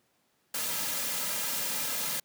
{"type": "noise with comb filter", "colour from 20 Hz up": "white", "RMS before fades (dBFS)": -32, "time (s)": [0.54, 2.2], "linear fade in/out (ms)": 5, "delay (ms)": 2.7, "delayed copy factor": -0.6, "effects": ["pink hiss -71 dBFS RMS until 2.24 s", "high-pass 150 Hz 12 dB/octave"]}